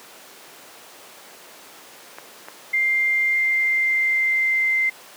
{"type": "clicks", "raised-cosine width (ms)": 0.5, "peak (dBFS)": -19, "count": 2, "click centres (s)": [2.185, 2.485]}
{"type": "tone with pitch glide", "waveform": "sine", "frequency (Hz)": [2100, 2082], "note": ["C7", "C7"], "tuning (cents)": [6, -9], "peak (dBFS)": -17, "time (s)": [2.73, 4.9], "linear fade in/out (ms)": 10, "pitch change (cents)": -15, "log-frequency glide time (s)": [3.26, 4.69]}
{"effects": ["pink hiss -43 dBFS RMS until 5.16 s", "high-pass 400 Hz 12 dB/octave"]}